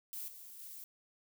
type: noise with level steps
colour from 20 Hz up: violet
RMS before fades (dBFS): -43 / -52 / -49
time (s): 0.13-0.84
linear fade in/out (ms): 0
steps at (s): 0.28 / 0.59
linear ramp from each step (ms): 2
effects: none